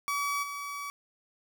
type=tone with level steps; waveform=30% pulse; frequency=1141 Hz; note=C#6; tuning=50 cents sharp; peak=-26 / -33 dBFS; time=0.08-0.9 s; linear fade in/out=0 ms; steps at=0.42 s; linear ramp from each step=20 ms; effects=none